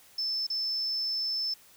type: tone with dropouts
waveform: sine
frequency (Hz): 5274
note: E8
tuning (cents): 0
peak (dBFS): -28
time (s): 0.18-1.54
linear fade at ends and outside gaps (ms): 5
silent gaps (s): 0.468-0.5
effects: white hiss -57 dBFS RMS until 1.76 s